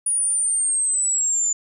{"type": "linear sweep", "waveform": "sine", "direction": "down", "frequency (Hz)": [9700, 7040], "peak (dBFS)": -18, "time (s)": [0.06, 1.53], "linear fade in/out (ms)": 5, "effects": []}